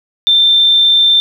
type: tone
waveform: sine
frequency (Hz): 3572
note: A7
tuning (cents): +25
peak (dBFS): -6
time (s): 0.27-1.2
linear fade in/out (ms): 0
effects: 7-bit